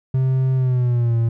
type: tone with pitch glide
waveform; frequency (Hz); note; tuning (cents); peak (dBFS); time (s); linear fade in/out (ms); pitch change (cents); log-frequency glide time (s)
triangle; 131.1 to 115.46; C3 to A#2; +4 to -16; -13; 0.14-1.29; 5; -220; 0.55-1.17
effects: none